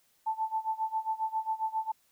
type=tone with tremolo; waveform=sine; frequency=881 Hz; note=A5; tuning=2 cents sharp; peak=-26 dBFS; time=0.26-1.92 s; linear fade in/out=10 ms; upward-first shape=sine; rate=7.4 Hz; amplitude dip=90%; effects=white hiss -69 dBFS RMS until 2.11 s